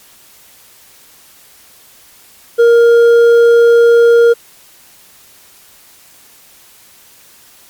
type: tone with hard clipping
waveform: triangle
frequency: 468.5 Hz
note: A#4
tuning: 9 cents sharp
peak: -5 dBFS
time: 2.58-4.34 s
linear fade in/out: 20 ms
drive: 8 dB
effects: white hiss -43 dBFS RMS until 7.69 s + MP3 96 kbps